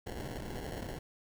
pink noise with sample-and-hold, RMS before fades -41 dBFS, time 0.06-0.99 s, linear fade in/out 10 ms, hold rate 1225 Hz, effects none

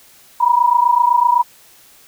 sine tone pair together, 953 / 980.9 Hz, A#5 / B5, +38 / -12 cents, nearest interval unison, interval 50 cents, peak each -13 dBFS, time 0.4-1.43 s, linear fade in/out 10 ms, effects white hiss -47 dBFS RMS until 2.07 s

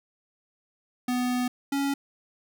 square tone pair in turn, 248.4 / 278.8 Hz, B3 / C#4, +10 / +10 cents, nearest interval major second, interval 200 cents, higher second, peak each -25 dBFS, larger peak neither, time 1.08-1.48 / 1.72-1.94 s, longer first, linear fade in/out 5 ms, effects none

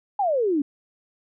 sine exponential sweep, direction down, 847 to 272.1 Hz, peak -19 dBFS, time 0.19-0.62 s, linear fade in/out 5 ms, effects none

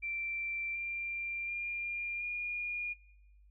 sine tone with pitch steps, 2349 / 2375 / 2401 / 2428 Hz, D7 / D7 / D7 / D#7, 0 / +19 / +38 / -43 cents, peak -35 dBFS, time 0.02-2.94 s, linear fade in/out 20 ms, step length 730 ms, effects noise-tail reverb RT60 0.9 s tail -21 dB re dry + added 50 Hz sine -58 dBFS peak until 3.5 s

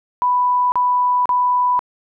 sine tone bursts, 990 Hz, B5, 4 cents sharp, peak -13 dBFS, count 3, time 0.22-1.792 s, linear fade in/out 0 ms, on 500 ms, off 36 ms, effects none

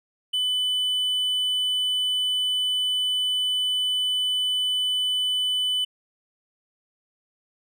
triangle tone, 3000 Hz, F#7, 23 cents sharp, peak -20 dBFS, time 0.33-5.85 s, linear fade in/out 10 ms, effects none

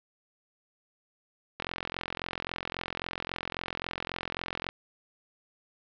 click train, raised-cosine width 0.3 ms, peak -16 dBFS, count 136, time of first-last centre 1.6-4.689 s, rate 43.7 Hz, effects low-pass 5000 Hz 12 dB/octave

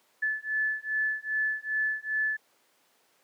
sine beating tone pair, 1734 / 1736.5 Hz, A6 / A6, -26 / -23 cents, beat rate 2.5 Hz, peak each -30 dBFS, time 0.22-2.37 s, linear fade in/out 10 ms, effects pink hiss -66 dBFS RMS until 3.23 s + high-pass 400 Hz 12 dB/octave

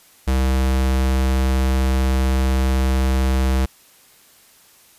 square tone, 65.41 Hz, C2, in tune, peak -16 dBFS, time 0.27-3.66 s, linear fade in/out 10 ms, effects white hiss -51 dBFS RMS until 4.98 s + resampled to 32000 Hz

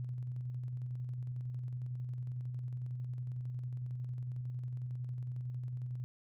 sine tone with tremolo, 124.4 Hz, B2, 13 cents sharp, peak -36 dBFS, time 0-6.04 s, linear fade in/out 0 ms, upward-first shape square, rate 11 Hz, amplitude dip 25%, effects none

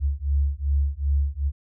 sine beating tone pair, 69.3 / 71.9 Hz, C#2 / D2, 0 / -36 cents, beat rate 2.6 Hz, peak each -23 dBFS, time 0-1.52 s, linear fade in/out 50 ms, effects none

